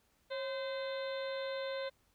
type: harmonic tone with a mistuned harmonic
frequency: 514 Hz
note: C5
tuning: 31 cents flat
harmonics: 1 / 2 / 3 / 4 / 5 / 6 / 7 / 8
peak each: -37 / -48 / -48 / -50 / -57 / -58 / -49 / -52 dBFS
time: 0.3-1.9 s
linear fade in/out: 20 ms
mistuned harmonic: 1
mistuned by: +87 cents
effects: pink hiss -73 dBFS RMS until 2.14 s